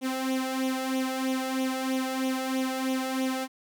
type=tone with flanger; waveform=sawtooth; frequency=261.6 Hz; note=C4; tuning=in tune; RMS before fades=-29 dBFS; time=0.01-3.48 s; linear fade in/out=50 ms; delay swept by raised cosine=0.31 to 1.51 ms; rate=3.1 Hz; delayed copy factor=+0.7; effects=none